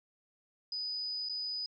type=tone with dropouts; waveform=sine; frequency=4978 Hz; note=D#8; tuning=in tune; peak=-34 dBFS; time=0.72-1.66 s; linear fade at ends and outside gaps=2 ms; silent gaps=1.288-1.295 s; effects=MP3 48 kbps